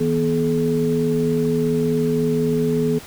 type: tone cluster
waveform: sine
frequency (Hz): 159.6 / 243 / 427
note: D#3 / B3 / G#4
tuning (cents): +44 / -28 / +48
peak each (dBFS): -22 / -21 / -20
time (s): 0-2.99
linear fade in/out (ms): 10
effects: pink hiss -39 dBFS RMS until 3.06 s